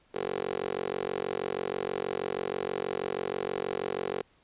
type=tone with high-pass filter; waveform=15% pulse; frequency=46.25 Hz; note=F#1; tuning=in tune; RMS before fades=-33 dBFS; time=0.14-4.22 s; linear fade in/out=10 ms; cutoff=390 Hz; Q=2.9; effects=pink hiss -65 dBFS RMS until 4.43 s + resampled to 8000 Hz